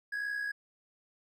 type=tone with amplitude modulation; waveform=triangle; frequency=1661.2 Hz; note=G#6; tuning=in tune; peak=-28 dBFS; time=0.12-0.52 s; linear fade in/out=10 ms; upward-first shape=sine; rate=62.5 Hz; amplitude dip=55%; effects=tanh soft clip ceiling -24 dBFS